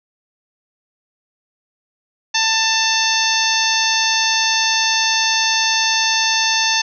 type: harmonic tone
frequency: 890 Hz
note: A5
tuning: 20 cents sharp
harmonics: 1 / 2 / 3 / 4 / 5 / 6 / 7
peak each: -22 / -22 / -22 / -22 / -22 / -22 / -22 dBFS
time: 2.34-6.82 s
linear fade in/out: 10 ms
effects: none